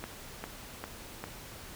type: click train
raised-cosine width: 0.5 ms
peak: -22 dBFS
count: 4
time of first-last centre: 0.04-1.24 s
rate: 2.5 Hz
effects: pink hiss -47 dBFS RMS until 1.75 s